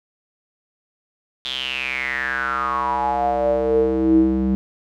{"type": "tone with band-pass filter sweep", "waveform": "square", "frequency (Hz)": 65, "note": "C2", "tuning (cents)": -11, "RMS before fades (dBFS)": -20, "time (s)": [1.45, 4.55], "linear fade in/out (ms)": 0, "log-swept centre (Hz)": [3500, 230], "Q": 8.7, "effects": []}